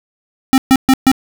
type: tone bursts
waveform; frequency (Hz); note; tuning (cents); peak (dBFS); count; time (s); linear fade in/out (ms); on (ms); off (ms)
square; 264.3; C4; +18; -6; 4; 0.53-1.116; 0; 49; 130
effects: none